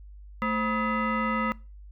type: tone with frequency modulation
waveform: sine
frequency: 523.3 Hz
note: C5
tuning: in tune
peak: -24 dBFS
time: 0.42-1.52 s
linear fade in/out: 0 ms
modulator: 745 Hz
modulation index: 1.9
effects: noise-tail reverb RT60 0.3 s tail -22 dB re dry + added 50 Hz sine -43 dBFS peak until 1.91 s

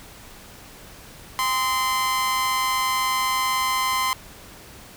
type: tone with amplitude modulation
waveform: sawtooth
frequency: 1036 Hz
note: C6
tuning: 17 cents flat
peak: -14 dBFS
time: 1.39-4.13 s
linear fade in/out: 0 ms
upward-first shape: sine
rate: 232 Hz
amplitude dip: 60%
effects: pink hiss -44 dBFS RMS until 4.96 s

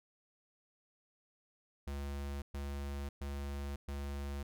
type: tone bursts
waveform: square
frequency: 70.4 Hz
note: C#2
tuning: 27 cents sharp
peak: -39 dBFS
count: 4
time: 1.87-4.43 s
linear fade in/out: 5 ms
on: 550 ms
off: 120 ms
effects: none

